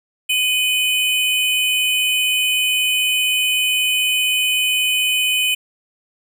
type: tone pair together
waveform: square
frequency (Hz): 2489 / 3014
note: D#7 / F#7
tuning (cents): 0 / +31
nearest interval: minor third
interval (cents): 331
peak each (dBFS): -19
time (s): 0.29-5.55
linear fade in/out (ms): 10
effects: 9-bit